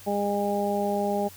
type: harmonic tone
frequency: 203 Hz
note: G#3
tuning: 39 cents flat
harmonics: 1 / 2 / 3 / 4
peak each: -29 / -29 / -29 / -29 dBFS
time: 0.06-1.29 s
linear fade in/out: 20 ms
effects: added 94 Hz sine -51 dBFS peak until 1.36 s + white hiss -48 dBFS RMS until 1.36 s